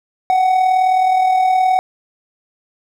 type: tone with amplitude modulation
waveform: triangle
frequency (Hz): 747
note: F#5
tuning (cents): +16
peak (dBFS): -7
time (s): 0.3-1.79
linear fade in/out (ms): 0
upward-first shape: sine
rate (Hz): 39.1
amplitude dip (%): 45
effects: none